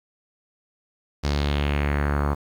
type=tone with low-pass filter sweep; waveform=sawtooth; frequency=72.2 Hz; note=D2; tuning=29 cents flat; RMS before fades=-23 dBFS; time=1.23-2.35 s; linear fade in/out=20 ms; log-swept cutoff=5300 to 1100 Hz; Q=2.6; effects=8-bit